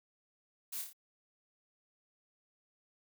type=noise with echo; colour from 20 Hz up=blue; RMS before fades=-41 dBFS; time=0.72-0.82 s; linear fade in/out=10 ms; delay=28 ms; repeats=4; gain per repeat=-4 dB; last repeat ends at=0.932 s; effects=none